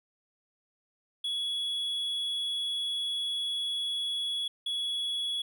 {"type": "tone pair in turn", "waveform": "triangle", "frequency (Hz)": [3370, 3370], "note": ["G#7", "G#7"], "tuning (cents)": [25, 25], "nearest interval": "unison", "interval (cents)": 0, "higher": "neither", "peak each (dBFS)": -28, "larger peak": "neither", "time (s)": [[1.24, 4.48], [4.66, 5.42]], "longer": "first", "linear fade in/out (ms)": 5, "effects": []}